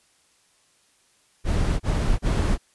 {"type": "noise bursts", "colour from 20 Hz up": "brown", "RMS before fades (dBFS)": -21, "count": 3, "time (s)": [1.44, 2.58], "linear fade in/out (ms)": 50, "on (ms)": 360, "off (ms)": 30, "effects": ["white hiss -62 dBFS RMS until 2.74 s", "resampled to 24000 Hz"]}